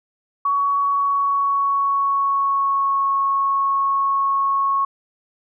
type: tone with pitch glide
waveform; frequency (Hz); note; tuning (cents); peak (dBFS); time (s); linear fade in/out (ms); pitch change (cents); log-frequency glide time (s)
sine; 1123 to 1099.9; C#6 to C#6; +22 to -14; -16; 0.45-4.85; 5; -36; 0.82-3.1
effects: none